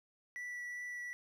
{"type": "tone with vibrato", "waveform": "triangle", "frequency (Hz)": 1957, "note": "B6", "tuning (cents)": -16, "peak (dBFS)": -39, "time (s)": [0.36, 1.13], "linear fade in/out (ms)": 0, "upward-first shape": "triangle", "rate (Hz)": 2.6, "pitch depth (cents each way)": 9, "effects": []}